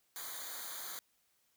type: noise with comb filter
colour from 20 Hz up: white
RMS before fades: -44 dBFS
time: 0.16-0.99 s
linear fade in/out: 0 ms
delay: 0.37 ms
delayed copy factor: -0.95
effects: white hiss -75 dBFS RMS until 1.56 s